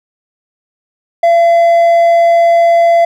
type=tone with hard clipping; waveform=sine; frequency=679 Hz; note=F5; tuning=49 cents flat; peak=-6 dBFS; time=1.23-3.05 s; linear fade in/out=5 ms; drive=3 dB; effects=none